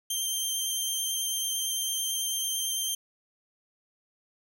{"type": "tone with vibrato", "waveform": "15% pulse", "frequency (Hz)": 3152, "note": "G7", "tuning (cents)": 9, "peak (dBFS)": -21, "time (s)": [0.1, 2.95], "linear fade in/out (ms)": 5, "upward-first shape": "triangle", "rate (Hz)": 9, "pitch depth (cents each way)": 12, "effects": []}